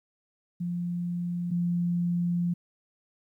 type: tone pair in turn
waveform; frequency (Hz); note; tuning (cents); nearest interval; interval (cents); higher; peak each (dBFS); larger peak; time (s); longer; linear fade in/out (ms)
sine; 174.61 / 173.92; F3 / F3; 0 / -7; unison; 7; first; -28 / -24; second; 0.6-1.51 / 1.51-2.54; second; 10
effects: 11-bit